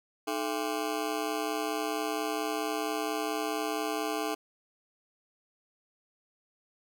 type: ring-modulated tone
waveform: 20% pulse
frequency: 370 Hz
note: F#4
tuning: in tune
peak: -22 dBFS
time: 0.27-4.35 s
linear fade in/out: 10 ms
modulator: 62.2 Hz
effects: none